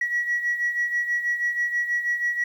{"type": "beating tone pair", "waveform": "sine", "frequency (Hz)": [1924, 1930.2], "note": ["B6", "B6"], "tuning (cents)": [-46, -40], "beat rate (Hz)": 6.2, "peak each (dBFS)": [-22, -28], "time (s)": [0.01, 2.44], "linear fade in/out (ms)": 5, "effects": ["tanh soft clip ceiling -17 dBFS", "9-bit"]}